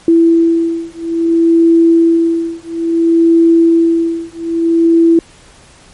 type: beating tone pair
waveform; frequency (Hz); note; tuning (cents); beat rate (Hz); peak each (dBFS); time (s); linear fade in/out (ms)
sine; 332.1 / 332.69; E4 / E4; +13 / +16; 0.59; -10; 0.08-5.19; 2
effects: pink hiss -42 dBFS RMS until 5.93 s + MP3 48 kbps